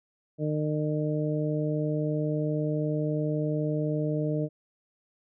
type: harmonic tone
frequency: 151.9 Hz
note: D#3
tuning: 41 cents flat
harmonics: 1 / 2 / 3 / 4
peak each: -28 / -31 / -33 / -34 dBFS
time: 0.38-4.49 s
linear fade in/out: 50 ms
effects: none